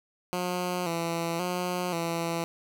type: tone with vibrato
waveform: 10% pulse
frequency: 173.5 Hz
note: F3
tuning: 11 cents flat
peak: -20 dBFS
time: 0.33-2.44 s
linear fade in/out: 0 ms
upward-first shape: square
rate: 0.94 Hz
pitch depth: 59 cents each way
effects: none